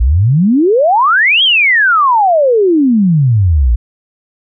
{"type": "exponential two-way sweep", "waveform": "sine", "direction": "up then down", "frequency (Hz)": [54, 3322, 54], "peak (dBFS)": -6, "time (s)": [0, 3.76], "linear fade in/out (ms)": 10, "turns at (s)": 1.43, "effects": []}